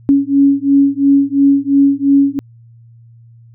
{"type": "beating tone pair", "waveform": "sine", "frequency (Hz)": [277.2, 280.1], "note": ["C#4", "C#4"], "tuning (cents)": [0, 18], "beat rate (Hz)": 2.9, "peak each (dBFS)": -11, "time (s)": [0.09, 2.39], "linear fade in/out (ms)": 0, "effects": ["added 116 Hz sine -39 dBFS peak until 3.54 s"]}